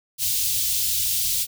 white band-stop noise, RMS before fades -23 dBFS, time 0.18-1.47 s, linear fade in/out 50 ms, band 120 to 3100 Hz, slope 24 dB/octave, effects none

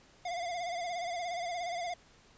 square tone with vibrato, 698.5 Hz, F5, in tune, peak -35 dBFS, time 0.25-1.94 s, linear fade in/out 5 ms, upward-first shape sine, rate 17 Hz, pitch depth 64 cents each way, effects pink hiss -61 dBFS RMS until 2.37 s + resampled to 16000 Hz

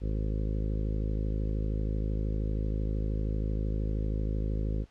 harmonic tone, 52.9 Hz, G#1, 33 cents sharp, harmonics 1 / 2 / 3 / 4 / 5 / 6 / 7 / 8 / 9 / 10, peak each -29 / -35 / -39 / -41 / -43 / -45 / -46 / -47 / -48 / -49 dBFS, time 0-4.86 s, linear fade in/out 50 ms, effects pink hiss -64 dBFS RMS until 4.9 s + low-pass 5000 Hz 12 dB/octave

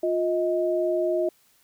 sine tone pair together, 353.7 / 630.2 Hz, F4 / D#5, +22 / +22 cents, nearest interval minor seventh, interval 1000 cents, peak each -24 dBFS, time 0.03-1.29 s, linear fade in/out 5 ms, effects white hiss -62 dBFS RMS until 1.63 s

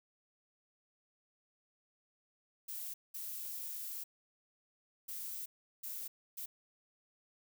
violet noise bursts at uneven times, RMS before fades -43 dBFS, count 5, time 2.68-2.94 / 3.14-4.04 / 5.08-5.46 / 5.83-6.08 / 6.37-6.46 s, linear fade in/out 10 ms, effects none

